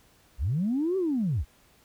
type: linear two-way sweep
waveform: sine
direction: up then down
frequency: 46.94 to 390.6 to 46.94 Hz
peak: -23 dBFS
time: 0.38-1.45 s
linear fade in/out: 50 ms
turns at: 0.97 s
effects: tanh soft clip ceiling -19 dBFS + pink hiss -61 dBFS RMS until 1.84 s